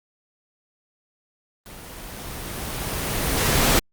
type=noise with level ramp; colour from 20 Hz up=pink; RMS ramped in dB=-41 to -17 dBFS; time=1.66-3.79 s; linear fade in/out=0 ms; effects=Opus 24 kbps